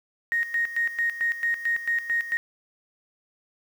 sine tone with tremolo, 1864.7 Hz, A#6, in tune, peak -21 dBFS, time 0.32-2.37 s, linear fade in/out 0 ms, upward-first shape square, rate 4.5 Hz, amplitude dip 75%, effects 8-bit

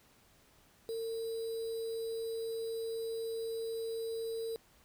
sine tone with sample-and-hold, 454 Hz, A#4, 46 cents flat, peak -35 dBFS, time 0.89-4.56 s, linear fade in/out 0 ms, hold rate 4410 Hz, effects pink hiss -65 dBFS RMS until 4.84 s

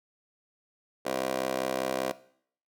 15% pulse tone with high-pass filter, 65.1 Hz, C2, 8 cents flat, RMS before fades -31 dBFS, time 1.05-2.12 s, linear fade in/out 10 ms, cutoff 450 Hz, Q 3.6, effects noise-tail reverb RT60 0.6 s tail -18 dB re dry

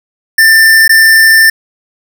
square tone with dropouts, 1786 Hz, A6, 25 cents sharp, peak -3 dBFS, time 0.38-1.5 s, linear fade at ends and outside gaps 5 ms, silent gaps 0.879-0.893 s, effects none

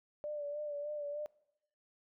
sine tone with vibrato, 588 Hz, D5, 2 cents sharp, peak -37 dBFS, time 0.24-1.26 s, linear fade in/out 0 ms, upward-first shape sine, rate 3.3 Hz, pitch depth 37 cents each way, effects noise-tail reverb RT60 0.8 s tail -22 dB re dry

